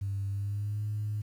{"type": "tone with pitch glide", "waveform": "sine", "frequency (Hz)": [99, 105.49], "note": ["G2", "G#2"], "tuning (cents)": [18, 28], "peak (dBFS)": -29, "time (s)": [0.01, 1.22], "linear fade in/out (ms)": 10, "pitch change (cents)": 110, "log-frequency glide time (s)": [0.29, 0.83], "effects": ["tanh soft clip ceiling -26 dBFS", "10-bit"]}